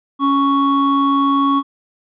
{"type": "tone pair together", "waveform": "triangle", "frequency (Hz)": [278, 1112], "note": ["C#4", "C#6"], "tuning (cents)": [5, 5], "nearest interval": "2 octaves", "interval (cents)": 2400, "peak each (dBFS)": -13, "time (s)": [0.19, 1.63], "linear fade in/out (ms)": 50, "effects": ["resampled to 11025 Hz"]}